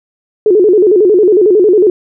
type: tone with vibrato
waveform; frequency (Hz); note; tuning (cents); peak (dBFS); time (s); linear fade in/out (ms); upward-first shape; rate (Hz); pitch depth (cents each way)
sine; 392; G4; 0; -4; 0.46-1.9; 2; square; 11; 150
effects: none